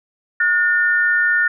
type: tone pair together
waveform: sine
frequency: 1444.2 / 1800 Hz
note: F#6 / A6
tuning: -42 / +39 cents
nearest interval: major third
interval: 381 cents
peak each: -16 dBFS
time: 0.4-1.48 s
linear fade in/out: 5 ms
effects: none